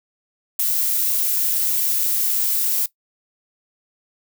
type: noise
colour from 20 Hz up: violet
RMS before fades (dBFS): -20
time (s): 0.59-2.86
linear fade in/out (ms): 5
effects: noise-tail reverb RT60 0.1 s tail -18 dB re dry